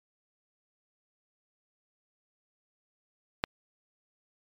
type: click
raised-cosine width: 0.3 ms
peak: -9 dBFS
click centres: 3.439 s
effects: MP3 64 kbps